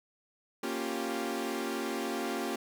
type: chord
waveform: sawtooth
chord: G half-diminished seventh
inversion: first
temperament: equal with one note detuned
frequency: 233.1 / 276.2 / 349.2 / 392 Hz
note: Bb3 / Db4 / F4 / G4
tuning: 0 / -6 / 0 / 0 cents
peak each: -34 dBFS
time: 0.63-2.56 s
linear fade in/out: 5 ms
effects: none